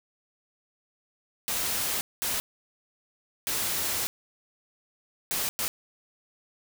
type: noise bursts at uneven times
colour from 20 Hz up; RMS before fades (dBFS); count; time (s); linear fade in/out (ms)
white; -29; 5; 1.48-2.01 / 2.22-2.4 / 3.47-4.07 / 5.31-5.49 / 5.59-5.68; 0
effects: none